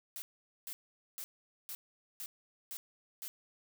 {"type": "noise bursts", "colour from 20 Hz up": "blue", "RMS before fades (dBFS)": -43, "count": 7, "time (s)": [0.16, 3.28], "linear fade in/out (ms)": 0, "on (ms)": 60, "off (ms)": 450, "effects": []}